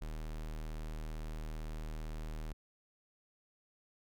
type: tone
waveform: square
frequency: 38.89 Hz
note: D#1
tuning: in tune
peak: -40 dBFS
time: 0.01-2.53 s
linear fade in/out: 10 ms
effects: none